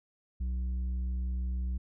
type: tone with tanh clipping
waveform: triangle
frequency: 62.4 Hz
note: B1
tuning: 19 cents sharp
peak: -31 dBFS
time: 0.4-1.78 s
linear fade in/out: 10 ms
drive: 10 dB
effects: none